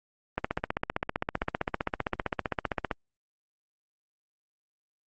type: click train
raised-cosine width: 0.5 ms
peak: -12 dBFS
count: 40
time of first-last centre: 0.38-2.912 s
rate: 15.4 Hz
effects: Opus 24 kbps